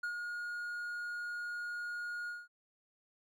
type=tone with ADSR envelope; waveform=triangle; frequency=1434 Hz; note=F6; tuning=45 cents sharp; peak=-32 dBFS; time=0.03-2.48 s; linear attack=7 ms; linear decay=90 ms; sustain=-4 dB; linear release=200 ms; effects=none